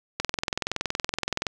click train, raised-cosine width 0.2 ms, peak -8 dBFS, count 28, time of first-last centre 0.2-1.468 s, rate 21.3 Hz, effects none

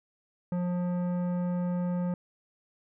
triangle tone with tanh clipping, 177.7 Hz, F3, 30 cents sharp, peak -29 dBFS, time 0.52-2.14 s, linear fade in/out 2 ms, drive 17 dB, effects none

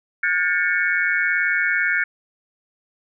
sine tone cluster, 1438 / 1596 / 1777 / 2220 Hz, F#6 / G6 / A6 / C#7, -50 / +31 / +17 / +2 cents, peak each -23 dBFS, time 0.23-2.04 s, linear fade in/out 5 ms, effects none

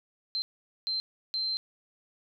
sine tone bursts at uneven times, 4120 Hz, C8, 28 cents flat, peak -28 dBFS, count 3, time 0.35-0.42 / 0.87-1 / 1.34-1.57 s, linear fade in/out 0 ms, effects none

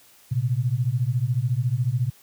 sine beating tone pair, 116.54 / 130.54 Hz, A#2 / C3, 0 / -4 cents, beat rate 14 Hz, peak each -23 dBFS, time 0.31-2.1 s, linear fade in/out 10 ms, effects white hiss -54 dBFS RMS until 2.22 s + high-pass 60 Hz 12 dB/octave

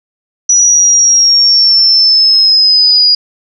sine linear sweep, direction down, 5880 to 4872 Hz, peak -4 dBFS, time 0.49-3.15 s, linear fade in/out 5 ms, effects none

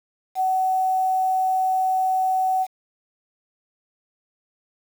sine tone with quantisation, 752 Hz, F#5, 28 cents sharp, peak -18 dBFS, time 0.35-2.67 s, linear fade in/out 50 ms, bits 7, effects none

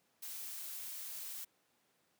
blue noise, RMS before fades -45 dBFS, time 0.22-1.45 s, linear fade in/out 10 ms, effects pink hiss -75 dBFS RMS until 2.19 s + high-pass 200 Hz 12 dB/octave

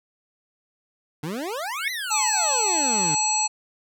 25% pulse exponential two-way sweep, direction up then down, 141.8 to 2067 to 141.8 Hz, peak -24 dBFS, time 1.23-3.15 s, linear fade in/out 5 ms, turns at 1.91 s
sine tone with exponential growth, 2200 Hz, C#7, 14 cents flat, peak -19 dBFS, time 1.73-1.88 s, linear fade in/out 1 ms, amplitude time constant 32 ms
harmonic tone, 860 Hz, A5, 40 cents flat, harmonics 1 / 3 / 5 / 7 / 9, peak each -25 / -31 / -29 / -30 / -23 dBFS, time 2.1-3.48 s, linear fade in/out 20 ms
effects none

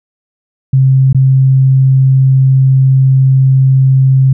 sine tone with dropouts, 132.9 Hz, C3, 27 cents sharp, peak -4 dBFS, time 0.73-4.33 s, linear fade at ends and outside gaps 5 ms, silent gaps 1.129-1.146 s, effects none

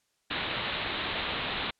white low-pass noise, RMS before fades -33 dBFS, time 0.3-1.71 s, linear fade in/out 10 ms, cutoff 4000 Hz, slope 96 dB/octave, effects white hiss -74 dBFS RMS until 1.79 s + low-pass 9000 Hz 12 dB/octave

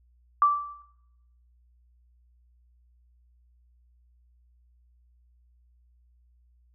sine tone with exponential decay, 1166 Hz, D6, 13 cents flat, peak -14 dBFS, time 0.42-0.82 s, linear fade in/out 1 ms, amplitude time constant 85 ms, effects noise-tail reverb RT60 0.9 s tail -17 dB re dry + added 60 Hz sine -59 dBFS peak until 6.74 s

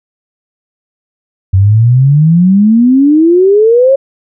sine exponential sweep, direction up, 92.5 to 554.4 Hz, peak -3 dBFS, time 1.53-3.96 s, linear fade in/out 10 ms, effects none

